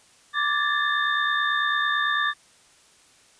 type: tone cluster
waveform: sine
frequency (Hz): 1171 / 1703 / 1772 / 3624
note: D6 / G#6 / A6 / A#7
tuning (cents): -5 / +43 / +12 / -50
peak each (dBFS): -25 / -28 / -25 / -30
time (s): 0.33-2.34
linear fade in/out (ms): 50
effects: white hiss -56 dBFS RMS until 3.39 s + resampled to 22050 Hz